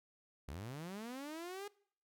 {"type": "linear sweep", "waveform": "sawtooth", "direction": "up", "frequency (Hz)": [61.74, 415.3], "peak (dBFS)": -40, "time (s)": [0.48, 1.68], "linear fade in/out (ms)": 5, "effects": ["noise-tail reverb RT60 0.6 s tail -23 dB re dry"]}